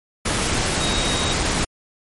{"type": "tone in noise", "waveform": "sine", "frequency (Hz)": 3779, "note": "A#7", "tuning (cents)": 23, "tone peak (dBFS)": -26, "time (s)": [0.8, 1.34], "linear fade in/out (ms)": 10, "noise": "pink", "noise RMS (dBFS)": -21, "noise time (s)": [0.25, 1.65], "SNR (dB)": -8, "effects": ["MP3 48 kbps"]}